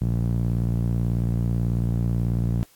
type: tone with band-pass filter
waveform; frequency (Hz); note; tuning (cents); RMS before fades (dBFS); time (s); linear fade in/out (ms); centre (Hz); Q
sawtooth; 58.27; A#1; 0; -23; 0.01-2.63; 0; 140; 2.2
effects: white hiss -57 dBFS RMS until 2.75 s + AAC 64 kbps